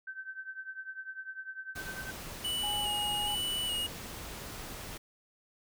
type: tone with tremolo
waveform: sine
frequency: 1544 Hz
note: G6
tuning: 27 cents flat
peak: -36 dBFS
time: 0.07-2.11 s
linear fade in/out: 5 ms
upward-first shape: triangle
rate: 10 Hz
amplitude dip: 90%
type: noise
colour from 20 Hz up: pink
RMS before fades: -43 dBFS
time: 1.75-4.98 s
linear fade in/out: 10 ms
type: tone with vibrato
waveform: square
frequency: 2921 Hz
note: F#7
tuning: 23 cents flat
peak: -32 dBFS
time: 2.44-3.87 s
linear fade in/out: 10 ms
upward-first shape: square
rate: 1.2 Hz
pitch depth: 25 cents each way
type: tone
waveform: sine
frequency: 830.6 Hz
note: G#5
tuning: in tune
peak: -36 dBFS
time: 2.63-3.35 s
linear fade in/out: 5 ms
effects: none